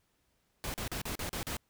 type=noise bursts; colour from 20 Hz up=pink; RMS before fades=-37 dBFS; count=7; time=0.64-1.568 s; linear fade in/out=0 ms; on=100 ms; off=38 ms; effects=pink hiss -75 dBFS RMS until 1.69 s